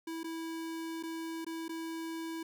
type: tone with dropouts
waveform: square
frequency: 327.2 Hz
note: E4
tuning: 13 cents flat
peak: -38 dBFS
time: 0.07-2.43 s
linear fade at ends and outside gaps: 5 ms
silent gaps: 0.233-0.242 / 1.028-1.034 / 1.447-1.465 / 1.682-1.692 s
effects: none